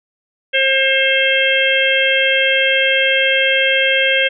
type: harmonic tone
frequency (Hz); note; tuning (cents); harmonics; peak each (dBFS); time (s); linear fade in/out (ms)
534; C5; +35; 1 / 3 / 4 / 5 / 6; -18 / -18 / -18 / -18 / -18; 0.53-4.29; 20
effects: none